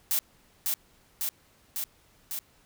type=noise with echo; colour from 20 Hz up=blue; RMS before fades=-26 dBFS; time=0.11-0.19 s; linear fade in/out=0 ms; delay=550 ms; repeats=4; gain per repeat=-2 dB; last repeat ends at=2.39 s; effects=pink hiss -62 dBFS RMS until 2.65 s